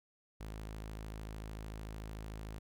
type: tone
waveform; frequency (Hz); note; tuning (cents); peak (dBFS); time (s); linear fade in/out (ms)
sawtooth; 53.4; G#1; +49; -39; 0.4-2.59; 10
effects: none